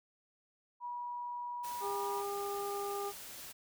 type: tone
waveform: sine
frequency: 968 Hz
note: B5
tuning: 35 cents flat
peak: -38 dBFS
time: 0.8-2.24 s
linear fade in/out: 50 ms
type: noise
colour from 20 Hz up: white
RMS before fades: -48 dBFS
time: 1.63-3.53 s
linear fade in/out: 20 ms
type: harmonic tone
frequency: 402.5 Hz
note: G4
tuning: 46 cents sharp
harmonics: 1 / 2 / 3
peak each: -38 / -41 / -43 dBFS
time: 1.8-3.13 s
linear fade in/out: 50 ms
effects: none